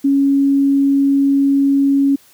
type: tone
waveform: sine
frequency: 277.2 Hz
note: C#4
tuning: in tune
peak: -10 dBFS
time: 0.04-2.16 s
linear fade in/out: 10 ms
effects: white hiss -49 dBFS RMS until 2.33 s + high-pass 60 Hz 12 dB/octave